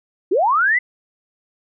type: linear sweep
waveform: sine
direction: up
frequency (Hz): 317.8 to 2057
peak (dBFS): -13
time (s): 0.31-0.79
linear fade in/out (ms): 10
effects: none